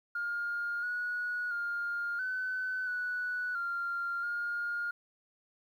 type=tone with pitch steps; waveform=sine; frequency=1414 / 1459 / 1409 / 1512 / 1478 / 1390 / 1418 Hz; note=F6 / F#6 / F6 / F#6 / F#6 / F6 / F6; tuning=+21 / -25 / +15 / +37 / -2 / -9 / +26 cents; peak=-31 dBFS; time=0.15-4.91 s; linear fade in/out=5 ms; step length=680 ms; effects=tanh soft clip ceiling -27 dBFS + 11-bit